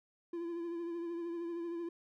triangle tone with vibrato, 340 Hz, F4, 46 cents flat, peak -35 dBFS, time 0.33-1.89 s, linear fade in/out 5 ms, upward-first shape triangle, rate 13 Hz, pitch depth 42 cents each way, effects none

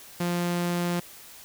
sawtooth tone, 174.61 Hz, F3, in tune, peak -21 dBFS, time 0.2-1 s, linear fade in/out 5 ms, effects white hiss -47 dBFS RMS until 1.44 s

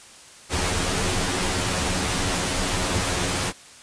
pink noise with comb filter, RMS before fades -24 dBFS, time 0.49-3.53 s, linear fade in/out 50 ms, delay 11 ms, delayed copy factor +0.75, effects white hiss -46 dBFS RMS until 3.82 s + resampled to 22050 Hz

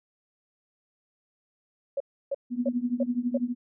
sine tone bursts, 554.4 Hz, C#5, in tune, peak -25 dBFS, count 5, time 1.97-3.375 s, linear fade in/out 5 ms, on 33 ms, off 310 ms
sine tone with tremolo, 244.1 Hz, B3, 20 cents flat, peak -21 dBFS, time 2.5-3.55 s, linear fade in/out 50 ms, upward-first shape triangle, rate 12 Hz, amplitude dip 95%
effects none

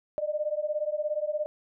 sine beating tone pair, 595 / 612 Hz, D5 / D#5, +22 / -29 cents, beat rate 17 Hz, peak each -30 dBFS, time 0.18-1.46 s, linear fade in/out 0 ms, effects none

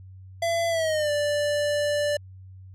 square tone with pitch glide, 674 to 586.8 Hz, E5 to D5, +38 to -2 cents, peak -23 dBFS, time 0.42-2.17 s, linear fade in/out 5 ms, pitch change -240 cents, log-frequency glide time 0.69-1.11 s, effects added 94 Hz sine -42 dBFS peak until 2.74 s + low-pass 10000 Hz 12 dB/octave

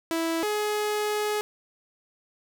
sawtooth tone pair in turn, 329 / 420.7 Hz, E4 / G#4, -3 / +22 cents, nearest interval major third, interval 425 cents, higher second, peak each -21 dBFS, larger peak neither, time 0.11-0.43 / 0.43-1.41 s, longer second, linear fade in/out 0 ms, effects none

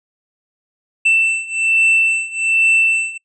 triangle beating tone pair, 2669 / 2670.2 Hz, E7 / E7, +21 / +22 cents, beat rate 1.2 Hz, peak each -15 / -13 dBFS, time 1.05-3.18 s, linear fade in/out 10 ms, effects noise-tail reverb RT60 0.1 s tail -25 dB re dry + resampled to 22050 Hz

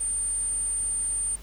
sine tone, 8950 Hz, C#9, 16 cents sharp, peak -25 dBFS, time 0-1.36 s, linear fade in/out 10 ms, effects added 50 Hz sine -41 dBFS peak until 1.42 s + pink hiss -50 dBFS RMS until 1.42 s

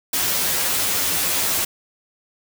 white noise with comb filter, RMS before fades -21 dBFS, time 0.13-1.65 s, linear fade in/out 5 ms, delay 11 ms, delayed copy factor +0.75, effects none

